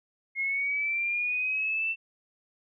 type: linear sweep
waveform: sine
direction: up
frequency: 2148 to 2683 Hz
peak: -26 dBFS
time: 0.35-1.96 s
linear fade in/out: 50 ms
effects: none